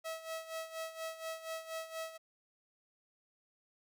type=tone with tremolo; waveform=sawtooth; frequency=647 Hz; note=E5; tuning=32 cents flat; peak=-34 dBFS; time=0.04-2.18 s; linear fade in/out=20 ms; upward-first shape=sine; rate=4.2 Hz; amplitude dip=75%; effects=none